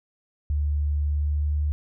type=tone with pitch glide; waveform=sine; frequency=73.42 to 74.27 Hz; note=D2 to D2; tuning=0 to +20 cents; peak=-21 dBFS; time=0.5-1.72 s; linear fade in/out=0 ms; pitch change=+20 cents; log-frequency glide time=1.03-1.61 s; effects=none